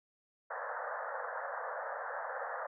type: band-pass noise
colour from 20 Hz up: pink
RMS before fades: -40 dBFS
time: 0.5-2.67 s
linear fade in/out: 10 ms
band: 490 to 1800 Hz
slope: 96 dB/octave
effects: none